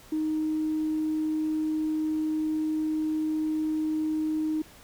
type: tone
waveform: sine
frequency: 311.1 Hz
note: D#4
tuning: in tune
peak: -24 dBFS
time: 0.12-4.62 s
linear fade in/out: 5 ms
effects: tanh soft clip ceiling -20 dBFS + pink hiss -52 dBFS RMS until 4.83 s